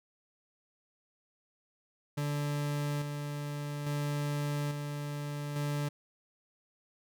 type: tone with tremolo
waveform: 40% pulse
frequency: 145.8 Hz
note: D3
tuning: 12 cents flat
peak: -30 dBFS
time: 2.17-5.89 s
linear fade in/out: 10 ms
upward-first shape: square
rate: 0.59 Hz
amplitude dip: 40%
effects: none